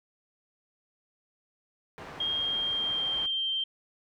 white low-pass noise, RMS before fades -44 dBFS, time 1.98-3.26 s, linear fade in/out 0 ms, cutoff 1400 Hz, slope 12 dB/octave
sine tone with pitch glide, 3228 to 3143 Hz, G#7 to G7, -50 to +4 cents, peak -27 dBFS, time 2.2-3.64 s, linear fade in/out 5 ms, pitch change -46 cents, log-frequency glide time 2.33-3.53 s
effects none

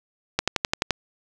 click train, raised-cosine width 0.2 ms, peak -3 dBFS, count 7, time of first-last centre 0.39-0.907 s, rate 11.6 Hz, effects none

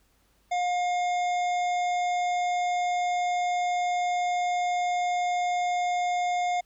harmonic tone, 713 Hz, F5, 36 cents sharp, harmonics 1 / 3 / 5 / 7 / 9 / 10, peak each -24 / -35 / -42 / -52 / -49 / -48 dBFS, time 0.51-6.61 s, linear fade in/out 10 ms, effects added 50 Hz sine -67 dBFS peak until 6.65 s + pink hiss -67 dBFS RMS until 6.65 s

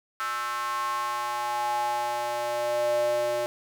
square tone with high-pass filter sweep, 120 Hz, B2, 49 cents flat, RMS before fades -28 dBFS, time 0.2-3.46 s, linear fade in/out 0 ms, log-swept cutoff 1300 to 520 Hz, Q 6.2, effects none

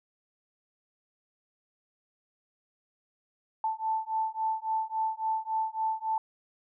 sine beating tone pair, 880 / 883.6 Hz, A5 / A5, 0 / +7 cents, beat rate 3.6 Hz, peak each -31 dBFS, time 3.64-6.18 s, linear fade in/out 2 ms, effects none

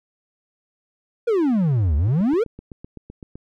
triangle exponential two-way sweep, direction down then up, 493.9 to 69.1 to 493.9 Hz, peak -14 dBFS, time 1.27-2.44 s, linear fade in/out 10 ms, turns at 1.96 s
click train, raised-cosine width 3 ms, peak -24 dBFS, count 11, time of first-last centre 2.08-3.356 s, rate 7.84 Hz
effects none

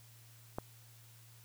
click, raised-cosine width 1 ms, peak -23 dBFS, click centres 0.585 s, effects added 115 Hz sine -58 dBFS peak until 1.44 s + white hiss -62 dBFS RMS until 1.44 s

